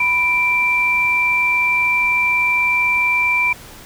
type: tone pair together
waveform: sine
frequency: 987.6 / 2349 Hz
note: B5 / D7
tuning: 0 / 0 cents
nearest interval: octave + minor third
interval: 1500 cents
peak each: -22 / -14 dBFS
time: 0-3.53 s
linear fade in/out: 5 ms
effects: pink hiss -39 dBFS RMS until 3.85 s